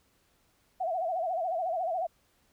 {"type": "tone with vibrato", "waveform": "sine", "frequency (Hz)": 698.5, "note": "F5", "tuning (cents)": 0, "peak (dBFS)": -28, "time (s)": [0.8, 2.07], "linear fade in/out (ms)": 10, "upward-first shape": "sine", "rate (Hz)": 14, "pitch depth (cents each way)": 140, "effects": ["pink hiss -69 dBFS RMS until 2.52 s"]}